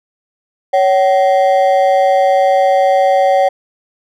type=ring-modulated tone; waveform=triangle; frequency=659.3 Hz; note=E5; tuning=in tune; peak=-3 dBFS; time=0.73-3.49 s; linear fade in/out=10 ms; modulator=101 Hz; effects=none